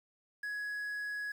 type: tone with quantisation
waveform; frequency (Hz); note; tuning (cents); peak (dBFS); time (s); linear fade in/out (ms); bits
triangle; 1675; G#6; +14; -34; 0.43-1.32; 5; 10
effects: none